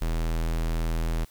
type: tone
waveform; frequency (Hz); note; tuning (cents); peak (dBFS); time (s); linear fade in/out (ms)
square; 40.88; E1; -14; -25; 0.01-1.25; 10
effects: white hiss -57 dBFS RMS until 1.3 s